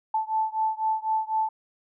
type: beating tone pair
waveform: sine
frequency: 875 / 879 Hz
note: A5 / A5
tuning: -10 / -2 cents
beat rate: 4 Hz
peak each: -26 / -27 dBFS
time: 0.14-1.49 s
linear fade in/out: 5 ms
effects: none